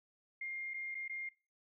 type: tone with dropouts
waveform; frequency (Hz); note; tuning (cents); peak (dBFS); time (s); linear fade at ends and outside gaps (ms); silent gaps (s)
sine; 2119; C7; +21; -39; 0.41-1.29; 5; 0.737-0.741 / 0.946-0.95 / 1.08-1.095
effects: noise-tail reverb RT60 0.3 s tail -20 dB re dry